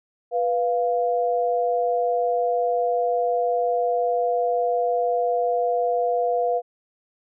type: tone pair together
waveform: sine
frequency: 491 / 696.6 Hz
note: B4 / F5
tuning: -10 / -5 cents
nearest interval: tritone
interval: 605 cents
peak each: -22 dBFS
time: 0.31-6.62 s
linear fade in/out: 50 ms
effects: none